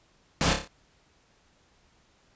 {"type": "noise with echo", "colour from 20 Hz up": "pink", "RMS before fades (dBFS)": -24, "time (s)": [0.41, 0.53], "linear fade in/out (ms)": 0, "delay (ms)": 29, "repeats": 5, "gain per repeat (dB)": -5, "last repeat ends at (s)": 0.675, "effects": ["pink hiss -64 dBFS RMS until 2.35 s", "resampled to 16000 Hz"]}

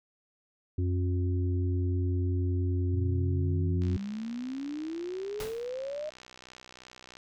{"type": "harmonic tone", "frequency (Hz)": 90.3, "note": "F#2", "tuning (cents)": -42, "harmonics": [1, 3, 4], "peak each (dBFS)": [-26, -36, -38], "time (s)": [0.78, 3.97], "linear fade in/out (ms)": 5}
{"type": "exponential sweep", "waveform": "sine", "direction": "up", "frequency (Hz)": [110, 622.3], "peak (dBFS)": -33, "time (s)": [2.93, 6.1], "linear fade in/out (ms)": 10}
{"type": "click train", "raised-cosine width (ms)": 0.2, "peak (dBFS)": -31, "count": 212, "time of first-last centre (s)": [3.82, 7.169], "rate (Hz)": 63}
{"type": "noise with exponential decay", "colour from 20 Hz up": "pink", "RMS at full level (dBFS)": -36, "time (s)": [5.4, 5.71], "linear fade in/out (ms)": 1, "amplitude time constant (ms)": 66}
{"effects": []}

